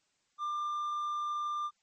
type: tone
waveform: triangle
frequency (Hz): 1193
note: D6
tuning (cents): +27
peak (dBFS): -30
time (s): 0.38-1.71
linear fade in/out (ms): 50
effects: white hiss -75 dBFS RMS until 1.82 s + MP3 32 kbps

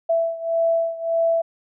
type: beating tone pair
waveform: sine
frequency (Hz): 663 / 664.7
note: E5 / E5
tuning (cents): +10 / +14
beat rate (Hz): 1.7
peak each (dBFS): -20 / -23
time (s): 0.09-1.42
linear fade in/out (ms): 10
effects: none

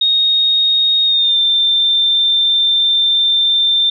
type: tone with pitch glide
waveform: sine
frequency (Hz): 3729 to 3577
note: A#7 to A7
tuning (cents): 0 to +28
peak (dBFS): -10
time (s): 0.01-3.9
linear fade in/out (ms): 5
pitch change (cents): -72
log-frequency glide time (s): 1.05-1.38
effects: none

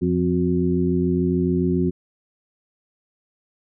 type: harmonic tone with a mistuned harmonic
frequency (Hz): 87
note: F2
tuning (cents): -6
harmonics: 1 / 2 / 3 / 4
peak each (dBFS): -27 / -21 / -23 / -23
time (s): 0.01-1.91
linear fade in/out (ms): 20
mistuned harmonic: 4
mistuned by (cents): +67
effects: none

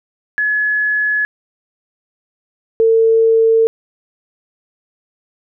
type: tone pair in turn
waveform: sine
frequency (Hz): 1700 / 450.3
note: G#6 / A4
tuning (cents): +40 / +40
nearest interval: octave + major seventh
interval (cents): 2300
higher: first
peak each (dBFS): -13 / -8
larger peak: second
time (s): 0.38-1.25 / 2.8-3.67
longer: neither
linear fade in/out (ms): 0
effects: none

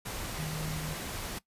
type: tone in noise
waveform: sine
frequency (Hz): 155.56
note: D#3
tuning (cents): 0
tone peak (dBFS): -35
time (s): 0.38-0.94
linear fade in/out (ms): 10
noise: pink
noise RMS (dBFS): -38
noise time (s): 0.05-1.39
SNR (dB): 0
effects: noise-tail reverb RT60 0.1 s tail -19 dB re dry + resampled to 32000 Hz

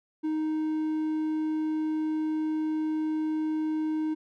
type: tone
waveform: triangle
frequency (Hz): 311.5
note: D#4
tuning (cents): +2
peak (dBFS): -24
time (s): 0.23-4.15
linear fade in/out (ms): 20
effects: none

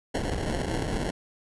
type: noise with sample-and-hold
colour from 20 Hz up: pink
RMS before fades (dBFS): -29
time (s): 0.14-1.11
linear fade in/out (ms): 10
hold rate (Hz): 1225
effects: resampled to 24000 Hz

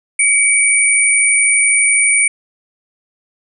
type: tone pair together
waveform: sine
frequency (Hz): 2264 / 9056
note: C#7 / C#9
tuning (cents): +36 / +36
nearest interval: 2 octaves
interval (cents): 2400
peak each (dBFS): -12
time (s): 0.19-2.28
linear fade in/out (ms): 5
effects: none

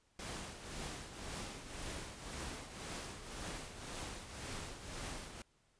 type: noise with tremolo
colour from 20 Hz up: pink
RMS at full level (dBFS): -43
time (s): 0.19-5.42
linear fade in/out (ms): 2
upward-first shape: triangle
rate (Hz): 1.9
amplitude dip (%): 65
effects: pink hiss -74 dBFS RMS until 5.79 s + resampled to 22050 Hz

